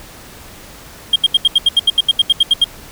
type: tone bursts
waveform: triangle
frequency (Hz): 3222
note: G7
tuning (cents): +47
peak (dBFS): -4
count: 15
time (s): 1.13-2.643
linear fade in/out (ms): 5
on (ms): 29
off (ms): 77
effects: tanh soft clip ceiling -1 dBFS + pink hiss -37 dBFS RMS until 2.91 s